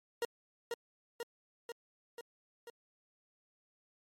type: tone with echo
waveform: 40% pulse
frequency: 470 Hz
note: A#4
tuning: 14 cents sharp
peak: -31 dBFS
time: 0.22-0.25 s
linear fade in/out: 2 ms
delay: 490 ms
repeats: 5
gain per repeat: -3 dB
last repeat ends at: 2.7 s
effects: MP3 64 kbps